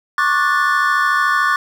triangle chord, D major seventh, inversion third, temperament just, 1101.2 / 1174.7 / 1468.3 / 1762 Hz, C#6 / D6 / F#6 / A6, -12 / 0 / -14 / +2 cents, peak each -17 dBFS, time 0.18-1.56 s, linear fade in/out 2 ms, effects 7-bit

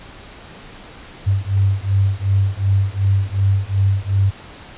sine beating tone pair, 96.7 / 99.4 Hz, G2 / G2, -23 / +25 cents, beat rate 2.7 Hz, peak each -17 dBFS, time 1.26-4.31 s, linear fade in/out 20 ms, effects pink hiss -39 dBFS RMS until 4.77 s + resampled to 8000 Hz

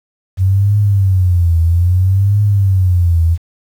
sine tone with vibrato, 92.5 Hz, F#2, in tune, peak -8 dBFS, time 0.37-3.38 s, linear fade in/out 50 ms, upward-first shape triangle, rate 0.61 Hz, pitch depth 210 cents each way, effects 7-bit

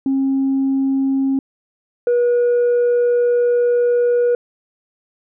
sine tone pair in turn, 270 / 482.9 Hz, C#4 / B4, -45 / -39 cents, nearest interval minor seventh, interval 1006 cents, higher second, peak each -13 / -10 dBFS, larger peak second, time 0.06-1.39 / 2.07-4.35 s, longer second, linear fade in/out 2 ms, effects tanh soft clip ceiling -11 dBFS

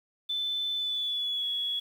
sine tone with pitch glide, 3518 to 3363 Hz, A7 to G#7, -1 to +21 cents, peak -28 dBFS, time 0.29-1.8 s, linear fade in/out 10 ms, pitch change -78 cents, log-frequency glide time 0.76-1.45 s, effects 9-bit

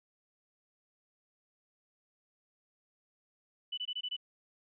sine tone bursts, 2980 Hz, F#7, 12 cents sharp, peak -34 dBFS, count 6, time 3.72-4.166 s, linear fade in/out 10 ms, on 56 ms, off 22 ms, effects none

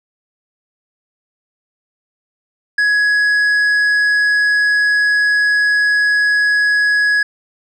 triangle tone with tanh clipping, 1675 Hz, G#6, 14 cents sharp, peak -12 dBFS, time 2.78-7.23 s, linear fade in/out 5 ms, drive 10 dB, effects none

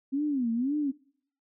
sine tone with vibrato, 261.6 Hz, C4, in tune, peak -25 dBFS, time 0.12-0.92 s, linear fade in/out 20 ms, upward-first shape sine, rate 1.9 Hz, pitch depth 240 cents each way, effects noise-tail reverb RT60 0.6 s tail -24 dB re dry

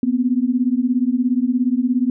sine beating tone pair, 241.1 / 258.1 Hz, B3 / C4, -41 / -23 cents, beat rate 17 Hz, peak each -18 dBFS, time 0.03-2.1 s, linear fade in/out 2 ms, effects none

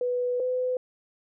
sine tone pair in turn, 493.6 / 505.1 Hz, B4 / B4, -1 / +39 cents, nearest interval unison, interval 40 cents, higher second, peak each -24 dBFS, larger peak neither, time 0.01-0.4 / 0.4-0.77 s, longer first, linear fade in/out 2 ms, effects none

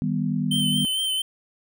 sine chord, Eb augmented, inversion none, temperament equal with one note detuned, 155.56 / 196 / 245.7 Hz, Eb3 / G3 / B3, 0 / 0 / -9 cents, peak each -26 dBFS, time 0.02-0.85 s, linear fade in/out 0 ms
square tone with vibrato, 3090 Hz, G7, 26 cents flat, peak -23 dBFS, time 0.51-1.22 s, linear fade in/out 5 ms, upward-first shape sine, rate 4.4 Hz, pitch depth 29 cents each way
effects none

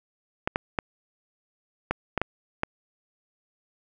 clicks, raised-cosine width 0.5 ms, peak -9 dBFS, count 7, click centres 0.475 / 0.559 / 0.788 / 1.91 / 2.177 / 2.216 / 2.634 s, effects none

